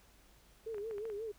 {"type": "tone with vibrato", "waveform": "sine", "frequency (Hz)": 427.9, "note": "A4", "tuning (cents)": -48, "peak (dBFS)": -38, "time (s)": [0.66, 1.32], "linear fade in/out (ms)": 10, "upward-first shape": "sine", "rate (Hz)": 5.6, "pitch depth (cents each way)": 110}
{"type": "clicks", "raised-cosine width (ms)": 0.5, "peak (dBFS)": -37, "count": 6, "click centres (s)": [0.745, 0.782, 0.911, 0.982, 1.054, 1.1]}
{"effects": ["added 50 Hz sine -66 dBFS peak until 1.38 s", "pink hiss -65 dBFS RMS until 1.38 s"]}